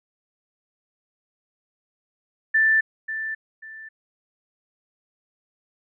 sine tone with echo, 1768 Hz, A6, 8 cents sharp, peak -15 dBFS, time 2.54-2.81 s, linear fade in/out 10 ms, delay 540 ms, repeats 2, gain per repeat -11 dB, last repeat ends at 3.89 s, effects none

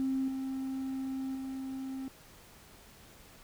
triangle tone with level steps, 265.4 Hz, C4, 25 cents sharp, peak -25 / -31 / -34 dBFS, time 0-2.08 s, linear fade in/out 0 ms, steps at 0.28 / 1.35 s, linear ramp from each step 2 ms, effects tanh soft clip ceiling -26 dBFS + pink hiss -56 dBFS RMS until 3.43 s

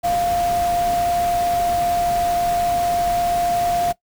sine tone in noise, 698.5 Hz, F5, in tune, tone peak -17 dBFS, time 0.03-3.93 s, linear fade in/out 20 ms, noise pink, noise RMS -30 dBFS, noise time 0.03-3.93 s, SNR +10 dB, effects noise-tail reverb RT60 0.1 s tail -18 dB re dry

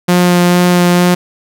sawtooth tone with vibrato, 177.2 Hz, F3, 25 cents sharp, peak -3 dBFS, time 0.08-1.15 s, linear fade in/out 10 ms, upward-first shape sine, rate 2.2 Hz, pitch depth 10 cents each way, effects none

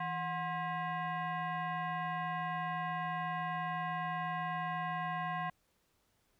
sine tone with frequency modulation, 164.81 Hz, E3, in tune, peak -34 dBFS, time 0-5.5 s, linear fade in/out 5 ms, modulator 894 Hz, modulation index 1.7, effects pink hiss -75 dBFS RMS until 6.39 s

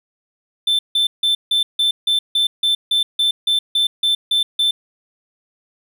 triangle tone bursts, 3541 Hz, A7, 10 cents sharp, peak -12 dBFS, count 15, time 0.67-4.71 s, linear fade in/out 5 ms, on 120 ms, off 160 ms, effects none

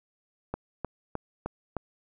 click train, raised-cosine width 1 ms, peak -17 dBFS, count 5, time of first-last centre 0.54-1.767 s, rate 3.26 Hz, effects none

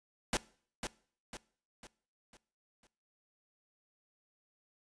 pink noise with echo, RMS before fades -31 dBFS, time 0.33-0.37 s, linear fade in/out 2 ms, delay 500 ms, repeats 5, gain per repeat -7 dB, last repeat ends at 2.87 s, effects noise-tail reverb RT60 0.5 s tail -21 dB re dry + resampled to 22050 Hz

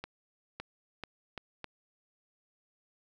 accelerating click train, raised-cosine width 0.3 ms, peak -23 dBFS, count 5, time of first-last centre 0.04-1.643 s, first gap 560 ms, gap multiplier 0.78, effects none

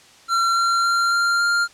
square tone with pitch steps, 1363 / 1371.7 / 1380.4 / 1389.2 / 1398.1 Hz, F6 / F6 / F6 / F6 / F6, -43 / -32 / -21 / -10 / +1 cents, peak -17 dBFS, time 0.28-1.68 s, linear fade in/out 50 ms, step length 280 ms, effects white hiss -49 dBFS RMS until 1.73 s + low-pass 7000 Hz 12 dB/octave

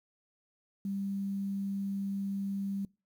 sine tone with quantisation, 197.3 Hz, G3, 11 cents sharp, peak -32 dBFS, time 0.85-2.85 s, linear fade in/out 2 ms, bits 10, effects noise-tail reverb RT60 0.3 s tail -24 dB re dry

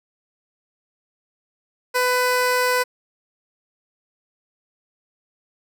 15% pulse tone, 499.7 Hz, B4, 20 cents sharp, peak -11 dBFS, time 1.94-2.84 s, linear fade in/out 20 ms, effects none

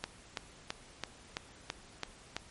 click train, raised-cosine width 0.2 ms, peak -17 dBFS, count 8, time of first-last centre 0.04-2.366 s, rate 3.01 Hz, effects pink hiss -56 dBFS RMS until 2.5 s + MP3 48 kbps

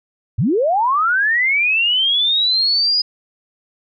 sine linear sweep, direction up, 82.41 to 4978 Hz, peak -13 dBFS, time 0.38-3.02 s, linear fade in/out 10 ms, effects none

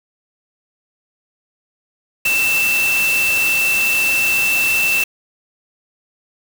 sine tone in noise, 2666 Hz, E7, 19 cents sharp, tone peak -14 dBFS, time 2.25-5.04 s, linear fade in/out 5 ms, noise white, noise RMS -23 dBFS, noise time 2.25-5.04 s, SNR +6 dB, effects none

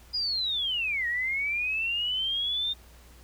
sine linear two-way sweep, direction down then up, 4978 to 1864.7 to 3659 Hz, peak -26 dBFS, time 0.13-2.74 s, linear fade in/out 20 ms, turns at 1.07 s, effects added 60 Hz sine -51 dBFS peak until 3.23 s + pink hiss -56 dBFS RMS until 3.23 s

